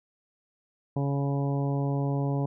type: harmonic tone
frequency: 140 Hz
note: C#3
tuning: 18 cents sharp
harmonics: 1 / 2 / 3 / 4 / 5 / 6 / 7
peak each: -26 / -32 / -36 / -38 / -40 / -42 / -43 dBFS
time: 0.96-2.46 s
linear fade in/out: 5 ms
effects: none